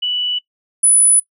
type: tone pair in turn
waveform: sine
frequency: 2960 / 9956 Hz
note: F#7 / D#9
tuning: 0 / 0 cents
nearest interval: octave + major sixth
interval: 2100 cents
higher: second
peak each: -16 / -7 dBFS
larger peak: second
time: 0.02-0.39 / 0.83-1.2 s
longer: neither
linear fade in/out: 10 ms
effects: noise-tail reverb RT60 0.1 s tail -21 dB re dry